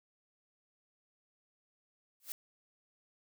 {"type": "noise with exponential growth", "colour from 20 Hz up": "blue", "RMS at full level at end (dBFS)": -36, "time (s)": [2.2, 2.32], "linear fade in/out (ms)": 1, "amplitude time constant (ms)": 25, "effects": []}